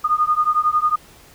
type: beating tone pair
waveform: sine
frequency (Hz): 1221 / 1232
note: D#6 / D#6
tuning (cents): -33 / -17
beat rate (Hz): 11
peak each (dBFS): -18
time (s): 0.04-0.96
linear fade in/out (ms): 10
effects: pink hiss -47 dBFS RMS until 1.34 s